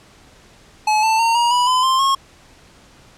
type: tone with pitch steps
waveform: square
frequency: 856 / 885.7 / 916.4 / 948.1 / 981 / 1015 / 1050.2 / 1086.6 Hz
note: A5 / A5 / A#5 / A#5 / B5 / B5 / C6 / C#6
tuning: -48 / +11 / -30 / +29 / -12 / +47 / +6 / -35 cents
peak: -14 dBFS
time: 0.87-2.15 s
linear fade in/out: 5 ms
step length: 160 ms
effects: pink hiss -48 dBFS RMS until 3.17 s + low-pass 8000 Hz 12 dB/octave